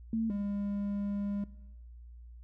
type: tone pair in turn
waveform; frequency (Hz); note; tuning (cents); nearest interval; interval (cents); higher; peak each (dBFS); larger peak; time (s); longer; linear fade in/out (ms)
sine / triangle; 224.5 / 202.2; A3 / G#3; +35 / -46; major second; 181; first; -28 / -30; first; 0.13-0.3 / 0.3-1.44; second; 2
effects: noise-tail reverb RT60 1.0 s tail -19 dB re dry + added 59 Hz sine -47 dBFS peak until 2.43 s